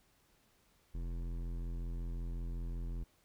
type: tone with hard clipping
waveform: sine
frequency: 42.69 Hz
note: F1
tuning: 39 cents flat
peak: -39 dBFS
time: 0.94-3.04 s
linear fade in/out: 10 ms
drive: 14 dB
effects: pink hiss -71 dBFS RMS until 3.24 s